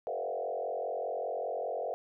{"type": "tone with frequency modulation", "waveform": "sine", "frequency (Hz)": 587.3, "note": "D5", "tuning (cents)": 0, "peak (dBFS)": -32, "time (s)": [0.07, 1.94], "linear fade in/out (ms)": 0, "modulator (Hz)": 45, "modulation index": 3.2, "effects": []}